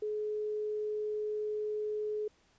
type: tone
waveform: sine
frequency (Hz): 424.2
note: G#4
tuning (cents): +37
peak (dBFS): -32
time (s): 0.02-2.28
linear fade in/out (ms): 5
effects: pink hiss -68 dBFS RMS until 2.58 s + resampled to 16000 Hz